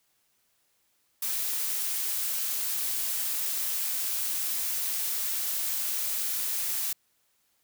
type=noise; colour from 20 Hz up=blue; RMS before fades=-30 dBFS; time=1.22-6.93 s; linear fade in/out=5 ms; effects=white hiss -71 dBFS RMS until 7.63 s